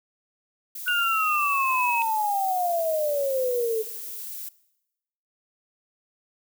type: noise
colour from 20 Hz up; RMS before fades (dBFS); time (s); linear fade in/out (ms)
violet; -36; 0.75-4.49; 5
type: exponential sweep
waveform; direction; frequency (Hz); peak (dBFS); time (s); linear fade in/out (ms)
sine; down; 1480 to 435.2; -22; 0.86-3.83; 20
type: tone with pitch glide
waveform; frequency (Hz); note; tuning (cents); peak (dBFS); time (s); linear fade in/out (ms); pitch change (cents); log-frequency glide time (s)
sine; 2794 to 2577; F7 to E7; 0 to -40; -26; 0.88-2.02; 0; -140; 1.03-1.73
effects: noise-tail reverb RT60 0.9 s tail -20 dB re dry